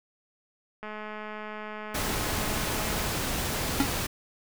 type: click train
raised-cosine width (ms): 0.5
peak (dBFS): -24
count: 478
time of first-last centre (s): 0.83-3.069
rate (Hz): 213
type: noise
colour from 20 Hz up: pink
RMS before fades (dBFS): -30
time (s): 1.94-4.07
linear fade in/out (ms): 10
type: tone with exponential decay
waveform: square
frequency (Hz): 277.2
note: C#4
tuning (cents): 0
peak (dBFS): -18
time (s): 3.8-3.9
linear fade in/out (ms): 2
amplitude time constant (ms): 20
effects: none